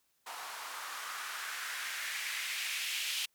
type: noise with band-pass filter sweep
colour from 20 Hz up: blue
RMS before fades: -39 dBFS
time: 0.26-3.26 s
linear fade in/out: 10 ms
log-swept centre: 900 to 2900 Hz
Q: 2.3
effects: white hiss -75 dBFS RMS until 3.34 s